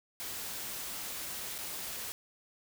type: noise with dropouts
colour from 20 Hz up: white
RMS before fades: -40 dBFS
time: 0.2-2.12 s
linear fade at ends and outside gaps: 0 ms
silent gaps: 1.581-1.587 s
effects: none